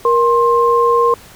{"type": "tone pair together", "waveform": "sine", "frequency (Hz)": [471.3, 1058], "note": ["A#4", "C6"], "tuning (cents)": [19, 19], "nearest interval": "octave + major second", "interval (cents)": 1400, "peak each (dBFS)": -12, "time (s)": [0.05, 1.14], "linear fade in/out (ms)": 2, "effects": ["pink hiss -40 dBFS RMS until 1.35 s"]}